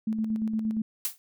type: tone with tremolo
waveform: sine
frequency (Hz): 219.3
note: A3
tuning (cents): -6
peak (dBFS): -24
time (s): 0.07-0.82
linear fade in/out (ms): 5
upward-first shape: square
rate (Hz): 8.6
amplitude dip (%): 40
type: noise with exponential decay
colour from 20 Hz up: blue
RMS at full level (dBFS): -25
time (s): 1.05-1.18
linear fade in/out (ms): 0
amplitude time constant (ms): 28
effects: none